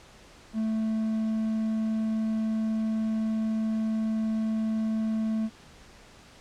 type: tone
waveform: triangle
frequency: 220 Hz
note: A3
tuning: in tune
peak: -23 dBFS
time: 0.53-5.5 s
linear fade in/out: 50 ms
effects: pink hiss -52 dBFS RMS until 6.4 s + low-pass 7000 Hz 12 dB/octave